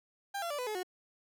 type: tone with pitch steps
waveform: 30% pulse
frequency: 797 / 681.9 / 583.4 / 499.2 / 427.1 / 365.4 Hz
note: G5 / F5 / D5 / B4 / G#4 / F#4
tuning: +28 / -42 / -12 / +19 / +48 / -22 cents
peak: -32 dBFS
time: 0.34-0.832 s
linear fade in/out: 10 ms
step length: 82 ms
effects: none